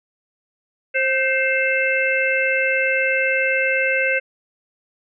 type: harmonic tone with a mistuned harmonic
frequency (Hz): 529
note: C5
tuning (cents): +19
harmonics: 1 / 3 / 4 / 5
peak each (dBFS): -22 / -22 / -22 / -22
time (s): 0.94-4.2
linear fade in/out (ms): 20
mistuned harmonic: 3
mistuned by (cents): -39
effects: none